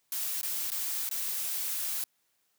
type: noise with dropouts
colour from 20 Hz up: blue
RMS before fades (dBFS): -33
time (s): 0.12-2.04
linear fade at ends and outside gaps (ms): 1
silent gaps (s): 0.413-0.43 / 0.703-0.718 / 1.091-1.112
effects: white hiss -74 dBFS RMS until 2.58 s + high-pass 100 Hz 12 dB/octave